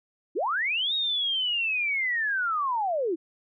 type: linear two-way sweep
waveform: sine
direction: up then down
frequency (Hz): 267.1 to 3788 to 303.2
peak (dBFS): -24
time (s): 0.35-3.16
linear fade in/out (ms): 20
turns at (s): 0.94
effects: none